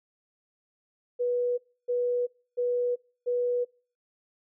sine tone bursts, 488.7 Hz, B4, 18 cents flat, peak -24 dBFS, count 4, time 1.19-3.65 s, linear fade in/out 20 ms, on 390 ms, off 300 ms, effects noise-tail reverb RT60 0.4 s tail -24 dB re dry

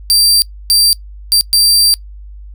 sawtooth tone bursts at uneven times, 4699 Hz, D8, in tune, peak -4 dBFS, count 4, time 0.1-0.42 / 0.7-0.93 / 1.32-1.41 / 1.53-1.94 s, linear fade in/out 0 ms, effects noise-tail reverb RT60 0.1 s tail -22 dB re dry + added 50 Hz sine -29 dBFS peak until 2.54 s

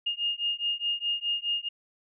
sine beating tone pair, 2835 / 2839.8 Hz, F7 / F7, +25 / +28 cents, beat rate 4.8 Hz, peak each -30 / -30 dBFS, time 0.06-1.69 s, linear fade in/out 10 ms, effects none

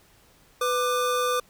square tone pair together, 496.9 / 1189 Hz, B4 / D6, +11 / +21 cents, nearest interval octave + minor third, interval 1510 cents, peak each -26 dBFS, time 0.61-1.4 s, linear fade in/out 5 ms, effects pink hiss -58 dBFS RMS until 1.49 s

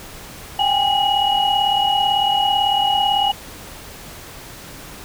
sine tone cluster, 784 / 822 / 2907 Hz, G5 / G#5 / F#7, 0 / -18 / -31 cents, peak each -19 dBFS, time 0.59-3.32 s, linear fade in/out 5 ms, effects pink hiss -37 dBFS RMS until 5.04 s

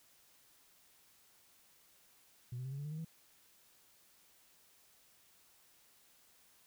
sine tone with pitch steps, 122.6 / 127.66 / 132.93 / 138.41 / 144.12 / 150.07 / 156.26 / 162.71 Hz, B2 / C3 / C3 / C#3 / D3 / D3 / D#3 / E3, -12 / -42 / +28 / -2 / -32 / +38 / +8 / -22 cents, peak -38 dBFS, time 2.52-3.048 s, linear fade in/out 5 ms, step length 66 ms, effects tanh soft clip ceiling -37 dBFS + white hiss -67 dBFS RMS until 6.66 s

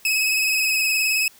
sawtooth tone with vibrato, 2561 Hz, D#7, 49 cents sharp, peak -15 dBFS, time 0.05-1.28 s, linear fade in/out 2 ms, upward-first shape sine, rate 19 Hz, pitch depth 34 cents each way, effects white hiss -51 dBFS RMS until 1.39 s

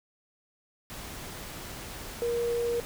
sine tone in noise, 472.8 Hz, A#4, 24 cents sharp, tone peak -26 dBFS, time 2.22-2.8 s, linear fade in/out 0 ms, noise pink, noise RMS -41 dBFS, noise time 0.9-2.85 s, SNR +12 dB, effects none

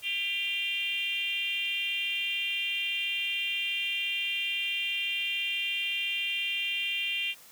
sine tone with frequency modulation, 2778 Hz, F7, 10 cents flat, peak -28 dBFS, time 0.02-7.35 s, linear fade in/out 50 ms, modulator 389 Hz, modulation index 1.2, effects white hiss -53 dBFS RMS until 7.51 s

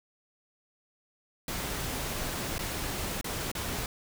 pink noise with dropouts, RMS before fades -34 dBFS, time 1.48-3.86 s, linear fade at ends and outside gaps 2 ms, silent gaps 2.582-2.591 / 3.212-3.243 / 3.516-3.551 s, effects none

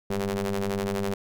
sawtooth ring-modulated tone, 98 Hz, G2, in tune, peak -19 dBFS, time 0.1-1.14 s, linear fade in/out 5 ms, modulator 300 Hz, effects none

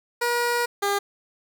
15% pulse tone pair in turn, 478.9 / 402.7 Hz, A#4 / G4, +47 / +47 cents, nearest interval minor third, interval 300 cents, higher first, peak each -15 dBFS, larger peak neither, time 0.21-0.66 / 0.82-0.99 s, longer first, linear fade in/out 10 ms, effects none

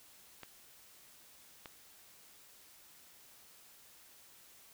clicks, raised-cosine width 0.3 ms, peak -30 dBFS, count 2, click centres 0.433 / 1.658 s, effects white hiss -60 dBFS RMS until 4.73 s

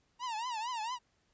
45% pulse tone with vibrato, 932.3 Hz, A#5, in tune, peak -35 dBFS, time 0.19-0.99 s, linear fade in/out 50 ms, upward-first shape triangle, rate 4.4 Hz, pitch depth 180 cents each way, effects pink hiss -74 dBFS RMS until 1.33 s + resampled to 16000 Hz

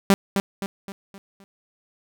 sawtooth tone with echo, 196.8 Hz, G3, 7 cents sharp, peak -8 dBFS, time 0.1-0.14 s, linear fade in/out 0 ms, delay 260 ms, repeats 5, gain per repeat -7 dB, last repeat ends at 1.44 s, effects none

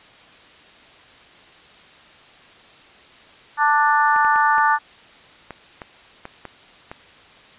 harmonic tone, 294.8 Hz, D4, 7 cents sharp, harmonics 3 / 4 / 5 / 6, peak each -17 / -19 / -21 / -23 dBFS, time 3.57-4.79 s, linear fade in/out 50 ms
clicks, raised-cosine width 0.5 ms, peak -18 dBFS, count 9, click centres 4.162 / 4.248 / 4.36 / 4.582 / 5.507 / 5.818 / 6.254 / 6.453 / 6.915 s
effects white hiss -47 dBFS RMS until 7.58 s + resampled to 8000 Hz

